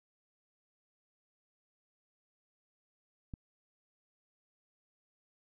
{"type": "click", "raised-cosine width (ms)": 5, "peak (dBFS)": -29, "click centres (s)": 3.338, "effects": []}